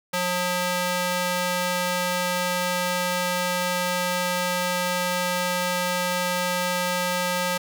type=tone with high-pass filter; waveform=square; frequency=179.6 Hz; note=F3; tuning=49 cents sharp; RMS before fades=-25 dBFS; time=0.13-7.58 s; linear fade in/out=10 ms; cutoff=480 Hz; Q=0.51; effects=none